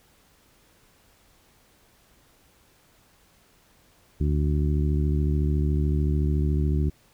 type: harmonic tone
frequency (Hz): 73.8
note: D2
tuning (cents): +9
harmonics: 1 / 2 / 3 / 4 / 5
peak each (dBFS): -22 / -26 / -33 / -33 / -35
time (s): 4.2-6.9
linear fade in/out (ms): 10
effects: pink hiss -60 dBFS RMS until 7.13 s